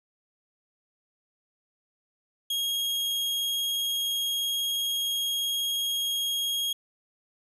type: tone with vibrato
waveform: 40% pulse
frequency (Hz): 3272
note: G#7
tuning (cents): -26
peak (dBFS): -25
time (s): 2.5-6.73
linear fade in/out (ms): 5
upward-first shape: sine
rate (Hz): 19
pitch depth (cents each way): 8
effects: none